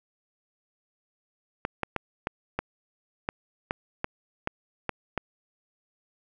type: clicks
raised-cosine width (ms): 0.5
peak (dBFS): -12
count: 11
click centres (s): 1.651 / 1.833 / 1.963 / 2.271 / 2.59 / 3.289 / 3.709 / 4.044 / 4.474 / 4.893 / 5.177
effects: none